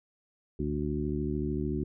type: harmonic tone with a mistuned harmonic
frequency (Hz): 73.42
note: D2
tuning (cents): 0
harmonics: 1 / 2 / 3 / 4 / 5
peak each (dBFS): -35 / -35 / -35 / -35 / -35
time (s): 0.59-1.84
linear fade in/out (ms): 5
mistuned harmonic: 1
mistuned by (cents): -95
effects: none